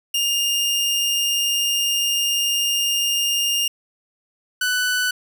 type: tone pair in turn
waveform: sawtooth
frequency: 2819 / 1493.3 Hz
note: F7 / F#6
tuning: +16 / +16 cents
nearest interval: major seventh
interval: 1100 cents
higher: first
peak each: -15 dBFS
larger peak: neither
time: 0.14-3.68 / 4.61-5.11 s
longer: first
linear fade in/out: 5 ms
effects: none